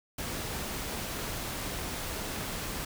pink noise, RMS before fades -36 dBFS, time 0.18-2.85 s, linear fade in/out 5 ms, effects none

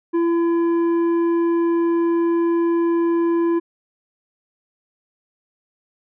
sine tone with tanh clipping, 337.6 Hz, E4, 41 cents sharp, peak -17 dBFS, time 0.13-3.6 s, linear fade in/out 20 ms, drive 8 dB, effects none

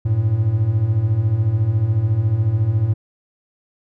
triangle beating tone pair, 98 / 112 Hz, G2 / A2, 0 / +31 cents, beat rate 14 Hz, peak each -19 / -14 dBFS, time 0.05-2.94 s, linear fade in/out 10 ms, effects none

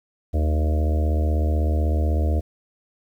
harmonic tone with a mistuned harmonic, 76.1 Hz, D#2, 38 cents flat, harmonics 1 / 3 / 4 / 5 / 6 / 7 / 8 / 9, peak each -18 / -33 / -32 / -37 / -36 / -36 / -36 / -36 dBFS, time 0.33-2.41 s, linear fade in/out 20 ms, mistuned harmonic 3, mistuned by -97 cents, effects 9-bit

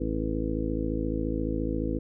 harmonic tone, 54.4 Hz, A1, 19 cents flat, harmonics 1 / 2 / 3 / 4 / 5 / 6 / 8 / 9, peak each -32 / -37 / -37 / -37 / -32 / -33 / -39 / -36 dBFS, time 0-1.99 s, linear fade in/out 10 ms, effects none

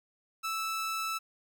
sawtooth tone, 1315 Hz, E6, 5 cents flat, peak -28 dBFS, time 0.43-1.19 s, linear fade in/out 20 ms, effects none

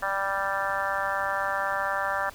harmonic tone, 196 Hz, G3, in tune, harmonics 3 / 4 / 5 / 6 / 7 / 8 / 9, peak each -33 / -33 / -33 / -33 / -33 / -33 / -33 dBFS, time 0.02-2.3 s, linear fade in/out 10 ms, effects pink hiss -48 dBFS RMS until 2.34 s

